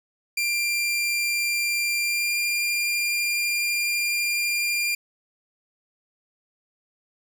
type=tone with pitch glide; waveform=sawtooth; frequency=2379 to 2396 Hz; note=D7 to D7; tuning=+22 to +34 cents; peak=-19 dBFS; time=0.37-4.95 s; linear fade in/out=5 ms; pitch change=+12 cents; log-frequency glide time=2.03-2.31 s; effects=none